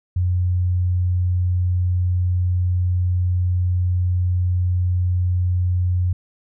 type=tone; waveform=sine; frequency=90 Hz; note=F#2; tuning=47 cents flat; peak=-16 dBFS; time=0.16-6.13 s; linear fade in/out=5 ms; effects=none